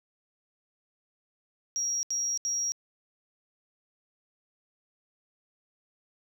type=tone bursts; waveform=sine; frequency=5660 Hz; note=F8; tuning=22 cents sharp; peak=-26 dBFS; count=3; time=1.76-2.72 s; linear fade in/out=0 ms; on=270 ms; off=75 ms; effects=tanh soft clip ceiling -23 dBFS + 10-bit